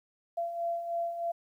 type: beating tone pair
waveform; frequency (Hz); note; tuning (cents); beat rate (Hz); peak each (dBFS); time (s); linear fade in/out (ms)
sine; 679 / 682.2; F5 / F5; -49 / -41; 3.2; -39 / -31; 0.37-1.32; 10
effects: 11-bit